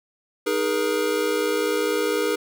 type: chord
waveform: square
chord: D# suspended fourth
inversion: none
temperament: equal with one note detuned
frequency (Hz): 311.1 / 415.3 / 475.4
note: D#4 / G#4 / A#4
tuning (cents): 0 / 0 / +34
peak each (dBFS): -29 / -25 / -25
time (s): 0.46-2.36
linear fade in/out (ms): 10
effects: none